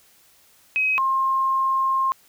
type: tone pair in turn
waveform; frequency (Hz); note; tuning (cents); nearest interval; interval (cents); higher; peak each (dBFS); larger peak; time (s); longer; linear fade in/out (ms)
sine; 2537 / 1064.2; D#7 / C6; +33 / +29; octave + minor third; 1504; first; -18; neither; 0.76-0.98 / 0.98-2.12; second; 0
effects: white hiss -56 dBFS RMS until 2.28 s